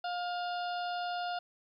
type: harmonic tone with a mistuned harmonic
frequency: 708 Hz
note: F5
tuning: 23 cents sharp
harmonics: 1 / 2 / 4 / 5 / 6 / 7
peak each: -34 / -41 / -47 / -48 / -49 / -52 dBFS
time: 0.04-1.39 s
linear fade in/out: 5 ms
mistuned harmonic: 6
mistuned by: +18 cents
effects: 12-bit